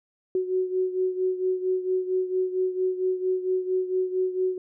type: beating tone pair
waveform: sine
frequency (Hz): 370 / 374.4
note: F#4 / F#4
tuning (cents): 0 / +20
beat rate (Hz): 4.4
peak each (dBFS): -24 / -29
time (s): 0.35-4.58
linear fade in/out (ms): 2
effects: none